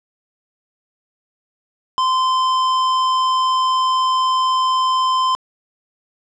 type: tone with hard clipping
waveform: sine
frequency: 1034 Hz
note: C6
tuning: 21 cents flat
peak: -16 dBFS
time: 1.98-5.35 s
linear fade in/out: 0 ms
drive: 12 dB
effects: low-pass 7000 Hz 12 dB/octave